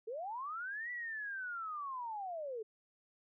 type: linear two-way sweep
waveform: sine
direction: up then down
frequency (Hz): 417.9 to 1975.5 to 417.9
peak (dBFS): -39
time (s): 0.07-2.63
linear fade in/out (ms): 10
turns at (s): 0.91
effects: none